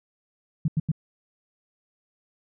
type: tone bursts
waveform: sine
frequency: 155.8 Hz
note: D#3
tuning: 3 cents sharp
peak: -19 dBFS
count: 3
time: 0.65-0.917 s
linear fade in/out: 5 ms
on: 31 ms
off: 87 ms
effects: none